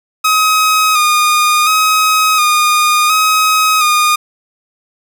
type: tone with vibrato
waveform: sawtooth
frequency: 1244.5 Hz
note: D#6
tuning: in tune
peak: -5 dBFS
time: 0.24-4.16 s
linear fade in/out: 10 ms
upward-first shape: square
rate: 0.7 Hz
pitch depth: 32 cents each way
effects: none